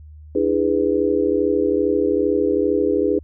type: chord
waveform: sine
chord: E dominant seventh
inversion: third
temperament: just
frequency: 296.7 / 329.6 / 412 / 494.4 Hz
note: D4 / E4 / G#4 / B4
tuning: +18 / 0 / -14 / +2 cents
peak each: -22 / -23 / -19 / -22 dBFS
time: 0.35-3.19 s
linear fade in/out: 5 ms
effects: added 76 Hz sine -38 dBFS peak until 3.23 s